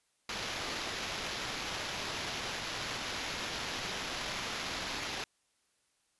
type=noise with sample-and-hold; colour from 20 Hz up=blue; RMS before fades=-38 dBFS; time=0.29-5.24 s; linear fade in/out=2 ms; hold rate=8820 Hz; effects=white hiss -75 dBFS RMS until 6.19 s + resampled to 24000 Hz